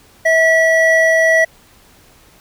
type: tone pair together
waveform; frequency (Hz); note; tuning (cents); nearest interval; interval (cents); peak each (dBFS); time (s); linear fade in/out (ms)
triangle; 649 / 1944.8; E5 / B6; -27 / -27; octave + perfect fifth; 1900; -10; 0.25-1.45; 10
effects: pink hiss -48 dBFS RMS until 2.4 s